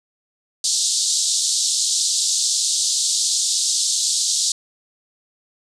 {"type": "band-pass noise", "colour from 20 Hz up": "white", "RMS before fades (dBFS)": -20, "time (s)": [0.64, 4.52], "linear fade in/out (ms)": 2, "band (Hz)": [3700, 8500], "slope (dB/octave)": 48, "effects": []}